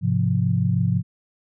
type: chord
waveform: sine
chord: F minor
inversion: first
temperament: just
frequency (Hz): 104.77 / 130.96 / 174.61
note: Ab2 / C3 / F3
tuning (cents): +16 / +2 / 0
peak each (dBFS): -22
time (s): 0.01-1.03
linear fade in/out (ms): 50
effects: none